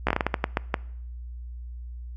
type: slowing click train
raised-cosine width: 0.5 ms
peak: -7 dBFS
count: 11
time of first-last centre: 0.07-0.742 s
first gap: 15 ms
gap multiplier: 1.31
effects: noise-tail reverb RT60 0.7 s tail -22 dB re dry + added 60 Hz sine -35 dBFS peak until 2.16 s